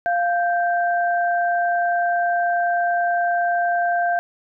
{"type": "tone pair together", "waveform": "sine", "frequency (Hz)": [697.5, 1568], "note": ["F5", "G6"], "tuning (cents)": [-2, 0], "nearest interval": "octave + major second", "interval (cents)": 1402, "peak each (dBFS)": [-18, -24], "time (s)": [0.06, 4.19], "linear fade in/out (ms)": 0, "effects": []}